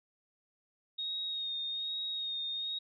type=tone with vibrato; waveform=sine; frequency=3729 Hz; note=A#7; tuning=in tune; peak=-34 dBFS; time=0.98-2.79 s; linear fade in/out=10 ms; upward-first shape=sine; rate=1.2 Hz; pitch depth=26 cents each way; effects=none